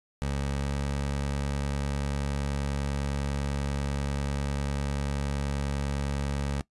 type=tone with pitch glide; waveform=20% pulse; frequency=69.6 to 70.17 Hz; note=C#2 to C#2; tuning=+8 to +22 cents; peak=-23 dBFS; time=0.22-6.61 s; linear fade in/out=0 ms; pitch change=+14 cents; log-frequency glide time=0.59-0.71 s; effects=noise-tail reverb RT60 0.1 s tail -20 dB re dry + resampled to 24000 Hz